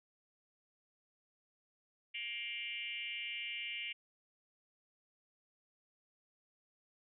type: tone with frequency modulation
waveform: sine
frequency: 2574 Hz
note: E7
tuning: 42 cents flat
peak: -39 dBFS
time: 2.14-3.93 s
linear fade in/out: 10 ms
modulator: 227 Hz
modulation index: 2.1
effects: none